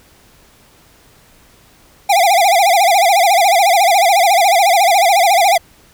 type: tone with vibrato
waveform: square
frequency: 740 Hz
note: F#5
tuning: in tune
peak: -9 dBFS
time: 2.09-5.58 s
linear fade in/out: 10 ms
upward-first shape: sine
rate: 14 Hz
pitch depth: 180 cents each way
effects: pink hiss -48 dBFS RMS until 5.93 s